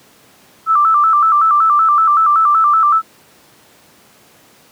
sine tone with vibrato, 1244.5 Hz, D#6, in tune, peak -8 dBFS, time 0.66-3.02 s, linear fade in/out 50 ms, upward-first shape square, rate 5.3 Hz, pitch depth 94 cents each way, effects pink hiss -47 dBFS RMS until 4.71 s + high-pass 150 Hz 12 dB/octave

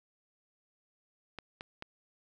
clicks, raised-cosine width 0.3 ms, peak -25 dBFS, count 3, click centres 1.387 / 1.609 / 1.824 s, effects none

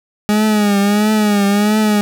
40% pulse tone with vibrato, 207.7 Hz, G#3, in tune, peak -10 dBFS, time 0.29-2.01 s, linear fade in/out 0 ms, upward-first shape triangle, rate 1.5 Hz, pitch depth 79 cents each way, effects none

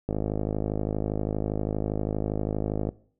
click train, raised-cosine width 2 ms, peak -14 dBFS, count 148, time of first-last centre 0.09-2.89 s, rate 52.5 Hz, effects noise-tail reverb RT60 0.5 s tail -20 dB re dry

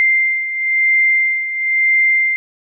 sine beating tone pair, 2093 / 2094 Hz, C7 / C7, 0 / +1 cents, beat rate 1 Hz, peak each -19 / -13 dBFS, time 0-2.36 s, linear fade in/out 0 ms, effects none

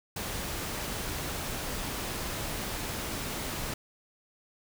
pink noise, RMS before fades -35 dBFS, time 0.16-3.74 s, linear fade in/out 5 ms, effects none

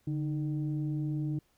sine tone pair together, 145.7 / 308.9 Hz, D3 / D#4, -13 / -12 cents, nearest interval octave + minor second, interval 1301 cents, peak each -30 / -34 dBFS, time 0.07-1.39 s, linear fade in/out 5 ms, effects tanh soft clip ceiling -24 dBFS + pink hiss -71 dBFS RMS until 1.57 s

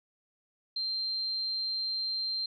sine tone, 4155 Hz, C8, 13 cents flat, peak -30 dBFS, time 0.76-2.46 s, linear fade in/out 5 ms, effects none

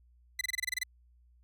sawtooth tone bursts, 2012 Hz, B6, 32 cents sharp, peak -26 dBFS, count 10, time 0.39-0.834 s, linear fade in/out 5 ms, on 21 ms, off 26 ms, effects added 60 Hz sine -60 dBFS peak until 1.43 s

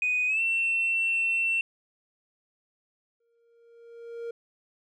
sine tone with pitch glide, 2489 to 2699 Hz, D#7 to E7, 0 to +40 cents, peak -22 dBFS, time 0.02-1.61 s, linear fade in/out 2 ms, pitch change +140 cents, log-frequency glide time 0.27-0.41 s
triangle tone with exponential growth, 466.4 Hz, A#4, 1 cent sharp, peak -29 dBFS, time 3.2-4.31 s, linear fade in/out 5 ms, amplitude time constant 240 ms
effects tanh soft clip ceiling -19 dBFS

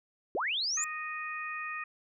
sine linear sweep, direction up, 293.7 to 7320 Hz, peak -29 dBFS, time 0.35-0.84 s, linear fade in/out 0 ms
harmonic tone, 620 Hz, D#5, 6 cents flat, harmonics 2 / 3 / 4, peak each -39 / -39 / -40 dBFS, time 0.77-1.84 s, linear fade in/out 5 ms
effects none

